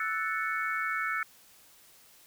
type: chord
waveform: sine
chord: F# minor seventh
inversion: third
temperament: equal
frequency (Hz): 1318.5 / 1480 / 1760 / 2217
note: E6 / F#6 / A6 / C#7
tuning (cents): 0 / 0 / 0 / 0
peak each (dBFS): -33 / -35 / -35 / -35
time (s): 0-1.23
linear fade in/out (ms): 2
effects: white hiss -58 dBFS RMS until 2.26 s